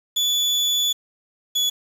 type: tone pair in turn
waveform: 35% pulse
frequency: 3452 / 3408 Hz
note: A7 / G#7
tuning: -34 / +44 cents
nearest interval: unison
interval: 22 cents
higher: first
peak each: -16 dBFS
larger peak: neither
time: 0.16-0.93 / 1.55-1.7 s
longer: first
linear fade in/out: 10 ms
effects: resampled to 32000 Hz + 7-bit